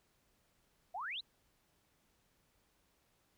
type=exponential sweep; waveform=sine; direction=up; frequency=659.3 to 4236 Hz; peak=-39 dBFS; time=0.94-1.21 s; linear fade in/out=10 ms; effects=pink hiss -75 dBFS RMS until 3.37 s